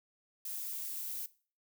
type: noise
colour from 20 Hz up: violet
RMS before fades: -40 dBFS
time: 0.45-1.26 s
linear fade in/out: 2 ms
effects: noise-tail reverb RT60 0.4 s tail -19 dB re dry